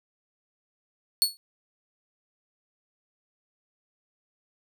sawtooth tone with exponential decay, 4399 Hz, C#8, 14 cents flat, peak -12 dBFS, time 1.22-1.37 s, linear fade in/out 0 ms, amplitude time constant 31 ms, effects none

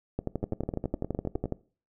two click trains, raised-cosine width 2 ms, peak -19 / -16 dBFS, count 11 / 17, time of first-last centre 0.43-1.457 / 0.19-1.523 s, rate 9.74 / 12 Hz, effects noise-tail reverb RT60 0.4 s tail -21 dB re dry

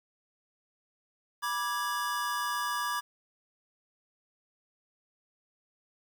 square chord, G# diminished, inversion first, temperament equal with one note detuned, 975.3 / 1174.7 / 1661.2 Hz, B5 / D6 / G#6, -22 / 0 / 0 cents, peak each -36 / -34 / -36 dBFS, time 1.42-3.01 s, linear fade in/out 20 ms, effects 10-bit

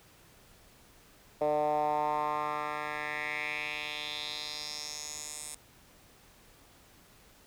10% pulse tone with band-pass filter sweep, 150 Hz, D3, 37 cents sharp, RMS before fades -34 dBFS, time 1.41-5.55 s, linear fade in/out 5 ms, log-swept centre 590 to 8900 Hz, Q 3.3, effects pink hiss -59 dBFS RMS until 7.46 s

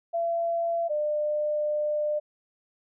sine tone pair in turn, 676 / 599.6 Hz, E5 / D5, +43 / +36 cents, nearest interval major second, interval 207 cents, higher first, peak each -24 dBFS, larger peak neither, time 0.13-0.89 / 0.89-2.2 s, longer second, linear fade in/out 20 ms, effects none

